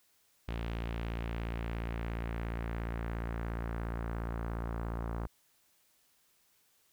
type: tone with low-pass filter sweep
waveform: sawtooth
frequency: 57.1 Hz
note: A#1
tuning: 35 cents flat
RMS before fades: -37 dBFS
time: 0.48-5.27 s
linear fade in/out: 5 ms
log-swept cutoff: 3100 to 1200 Hz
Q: 1.6
effects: white hiss -70 dBFS RMS until 6.92 s